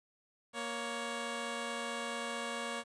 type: tone pair together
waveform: 10% pulse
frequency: 234.2 / 557.7 Hz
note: A#3 / C#5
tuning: +8 / +10 cents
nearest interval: octave + minor third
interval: 1502 cents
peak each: -32 / -31 dBFS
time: 0.53-2.84 s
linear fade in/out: 50 ms
effects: resampled to 22050 Hz + 11-bit